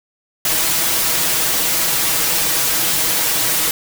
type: noise with comb filter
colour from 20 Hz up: white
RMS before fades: -17 dBFS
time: 0.45-3.71 s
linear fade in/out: 2 ms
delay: 6.2 ms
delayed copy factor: +0.75
effects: none